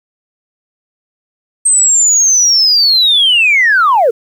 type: linear sweep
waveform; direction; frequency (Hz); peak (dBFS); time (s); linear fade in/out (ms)
sine; down; 8350 to 418.8; -5; 1.65-4.11; 10
effects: tanh soft clip ceiling -2 dBFS + 7-bit